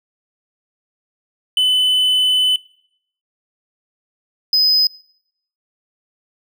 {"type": "tone pair in turn", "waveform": "triangle", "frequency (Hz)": [3014, 5032], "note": ["F#7", "D#8"], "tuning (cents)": [31, 19], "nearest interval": "major sixth", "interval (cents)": 888, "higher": "second", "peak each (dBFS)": -10, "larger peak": "neither", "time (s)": [[1.57, 2.56], [4.53, 4.87]], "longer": "first", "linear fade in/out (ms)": 2, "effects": ["noise-tail reverb RT60 0.7 s tail -23 dB re dry"]}